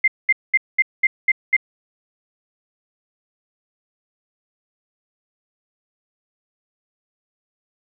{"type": "tone bursts", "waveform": "sine", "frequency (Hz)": 2093, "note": "C7", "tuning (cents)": 0, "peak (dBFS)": -11, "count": 7, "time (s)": [0.04, 1.566], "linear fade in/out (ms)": 5, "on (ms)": 38, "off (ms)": 210, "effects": []}